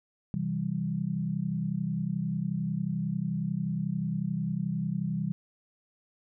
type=chord; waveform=sine; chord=C major; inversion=none; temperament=equal; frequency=130.81 / 164.81 / 196 Hz; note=C3 / E3 / G3; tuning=0 / 0 / 0 cents; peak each=-35 / -31 / -32 dBFS; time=0.34-5.32 s; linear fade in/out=0 ms; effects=none